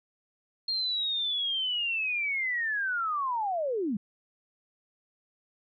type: linear sweep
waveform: sine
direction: down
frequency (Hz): 4241 to 185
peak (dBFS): -27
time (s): 0.68-3.97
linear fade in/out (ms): 5
effects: none